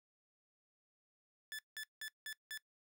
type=tone bursts; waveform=sawtooth; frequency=1737 Hz; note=A6; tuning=23 cents flat; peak=-39 dBFS; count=5; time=1.52-2.575 s; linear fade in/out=0 ms; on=67 ms; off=180 ms; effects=noise-tail reverb RT60 0.1 s tail -19 dB re dry